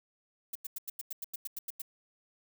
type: noise bursts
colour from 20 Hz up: violet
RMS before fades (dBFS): -38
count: 12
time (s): 0.53-1.819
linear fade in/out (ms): 5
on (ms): 24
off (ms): 91
effects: none